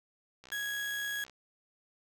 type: click train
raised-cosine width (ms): 0.2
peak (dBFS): -34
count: 56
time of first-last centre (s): 0.44-1.297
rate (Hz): 64.2
type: tone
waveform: 35% pulse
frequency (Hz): 1661.2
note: G#6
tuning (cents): 0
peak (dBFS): -32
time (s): 0.52-1.24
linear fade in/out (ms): 0
effects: none